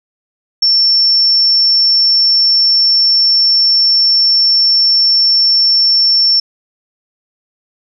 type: tone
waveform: sine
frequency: 5420 Hz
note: E8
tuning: 47 cents sharp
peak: -7 dBFS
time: 0.62-6.4 s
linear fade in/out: 5 ms
effects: none